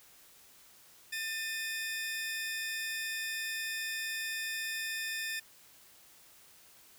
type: tone pair together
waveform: sawtooth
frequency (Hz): 1790.8 / 2489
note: A6 / D#7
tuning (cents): +30 / 0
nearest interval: tritone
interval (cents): 570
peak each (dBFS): -33 / -36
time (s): 1.12-5.4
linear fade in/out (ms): 10
effects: white hiss -59 dBFS RMS until 6.98 s